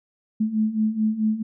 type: beating tone pair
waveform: sine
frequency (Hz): 214.1 / 218.7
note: A3 / A3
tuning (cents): -47 / -10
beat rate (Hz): 4.6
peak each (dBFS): -25 / -21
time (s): 0.4-1.43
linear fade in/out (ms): 10
effects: none